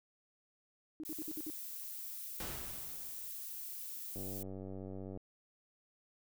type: tone bursts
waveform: sine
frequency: 311.1 Hz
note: D#4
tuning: in tune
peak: -40 dBFS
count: 6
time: 1-1.5 s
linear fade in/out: 0 ms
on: 35 ms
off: 58 ms
type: noise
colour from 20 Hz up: violet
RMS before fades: -45 dBFS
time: 1.05-4.43 s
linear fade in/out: 5 ms
type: noise with exponential decay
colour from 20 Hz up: pink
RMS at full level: -42 dBFS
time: 2.4-3.65 s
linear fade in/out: 1 ms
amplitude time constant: 270 ms
type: click train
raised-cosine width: 2 ms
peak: -33 dBFS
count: 98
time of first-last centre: 4.16-5.174 s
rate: 95.7 Hz
effects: none